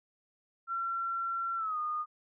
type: tone with pitch glide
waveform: sine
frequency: 1360 to 1225.7 Hz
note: F6 to D#6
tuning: -46 to -26 cents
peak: -31 dBFS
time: 0.67-2.06 s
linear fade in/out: 50 ms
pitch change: -180 cents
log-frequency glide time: 1.56-1.78 s
effects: none